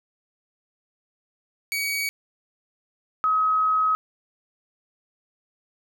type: tone pair in turn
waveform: sawtooth / sine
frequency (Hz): 2259 / 1272.3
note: C#7 / D#6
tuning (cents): +32 / +38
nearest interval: minor seventh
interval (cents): 994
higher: first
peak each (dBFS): -21 / -18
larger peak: second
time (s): 1.72-2.09 / 3.24-3.95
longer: second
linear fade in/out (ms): 0
effects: none